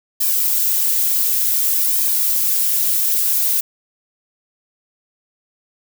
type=noise with flanger; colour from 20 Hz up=violet; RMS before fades=-17 dBFS; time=0.2-3.61 s; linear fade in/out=10 ms; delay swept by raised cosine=1.4 to 5.6 ms; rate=0.55 Hz; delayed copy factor=-0.9; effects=none